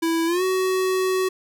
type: tone with pitch glide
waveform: square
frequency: 329.7 to 374.4 Hz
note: E4 to F#4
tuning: 0 to +20 cents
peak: -20 dBFS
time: 0.02-1.29 s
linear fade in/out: 10 ms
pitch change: +220 cents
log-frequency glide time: 0.26-0.43 s
effects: none